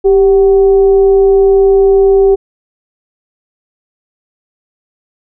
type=tone with frequency modulation; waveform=sine; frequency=392 Hz; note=G4; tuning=in tune; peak=-4 dBFS; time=0.04-2.36 s; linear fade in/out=20 ms; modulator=363 Hz; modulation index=0.29; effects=none